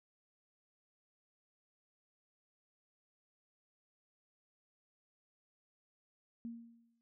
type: tone with exponential decay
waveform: sine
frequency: 232.5 Hz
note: A#3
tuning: 4 cents flat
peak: -39 dBFS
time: 6.45-7.01 s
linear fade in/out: 0 ms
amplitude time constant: 120 ms
effects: none